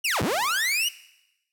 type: linear two-way sweep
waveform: sawtooth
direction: down then up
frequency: 2980 to 73.42 to 2980 Hz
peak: -19 dBFS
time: 0.04-0.89 s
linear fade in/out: 10 ms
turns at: 0.22 s
effects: noise-tail reverb RT60 0.9 s tail -18 dB re dry